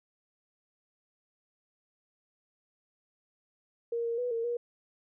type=tone with pitch steps; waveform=sine; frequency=467.7 / 465 / 491.5 / 459.4 / 477.4 Hz; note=A#4 / A#4 / B4 / A#4 / A#4; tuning=+6 / -4 / -8 / -25 / +41 cents; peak=-29 dBFS; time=3.92-4.57 s; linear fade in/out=5 ms; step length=130 ms; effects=none